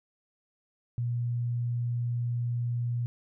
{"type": "tone", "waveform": "sine", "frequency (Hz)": 120, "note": "B2", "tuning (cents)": -49, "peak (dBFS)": -27, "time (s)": [0.98, 3.06], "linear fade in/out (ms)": 0, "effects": []}